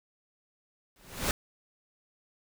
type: noise with exponential growth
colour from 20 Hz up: pink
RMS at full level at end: -25 dBFS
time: 0.96-1.31 s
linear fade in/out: 1 ms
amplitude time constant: 76 ms
effects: none